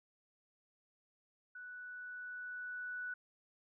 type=tone with level ramp; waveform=sine; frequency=1481 Hz; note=F#6; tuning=1 cent sharp; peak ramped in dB=-47 to -39 dBFS; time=1.55-3.14 s; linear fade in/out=5 ms; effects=none